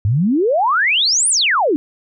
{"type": "exponential two-way sweep", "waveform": "sine", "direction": "up then down", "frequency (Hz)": [94.2, 9956, 272.7], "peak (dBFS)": -12, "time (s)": [0.05, 1.76], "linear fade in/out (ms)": 0, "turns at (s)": 1.29, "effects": []}